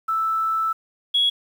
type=tone pair in turn; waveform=sine; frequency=1318.5 / 3340 Hz; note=E6 / G#7; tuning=0 / +9 cents; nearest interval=octave + major third; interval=1609 cents; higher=second; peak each=-19 / -15 dBFS; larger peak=second; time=0.08-0.73 / 1.14-1.3 s; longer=first; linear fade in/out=10 ms; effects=tanh soft clip ceiling -11 dBFS + 8-bit